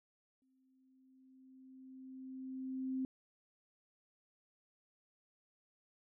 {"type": "tone with exponential growth", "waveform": "sine", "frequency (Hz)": 261.5, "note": "C4", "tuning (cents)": -1, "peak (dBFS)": -34, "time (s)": [0.42, 3.05], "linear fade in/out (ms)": 1, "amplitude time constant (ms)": 570, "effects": []}